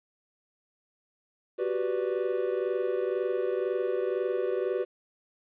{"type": "chord", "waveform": "triangle", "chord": "G major seventh", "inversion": "third", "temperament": "equal", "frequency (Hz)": [370, 392, 493.9, 587.3], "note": ["F#4", "G4", "B4", "D5"], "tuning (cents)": [0, 0, 0, 0], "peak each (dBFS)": [-29, -30, -29, -35], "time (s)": [1.58, 4.85], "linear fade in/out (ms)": 20, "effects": ["resampled to 8000 Hz", "10-bit"]}